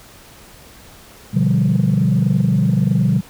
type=chord; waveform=sine; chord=G dominant seventh; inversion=first; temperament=equal; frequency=123.47 / 146.83 / 174.61 / 196 Hz; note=B2 / D3 / F3 / G3; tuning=0 / 0 / 0 / 0 cents; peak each=-17 dBFS; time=1.33-3.21 s; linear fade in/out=20 ms; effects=tanh soft clip ceiling -7 dBFS + pink hiss -43 dBFS RMS until 3.29 s